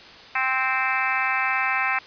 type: harmonic tone with a mistuned harmonic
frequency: 261.6 Hz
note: C4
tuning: in tune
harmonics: 3 / 4 / 5 / 6 / 7 / 8 / 9 / 10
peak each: -29 / -29 / -29 / -29 / -29 / -29 / -29 / -29 dBFS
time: 0.35-1.99 s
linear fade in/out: 5 ms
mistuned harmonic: 9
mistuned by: -18 cents
effects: white hiss -44 dBFS RMS until 2.06 s + resampled to 11025 Hz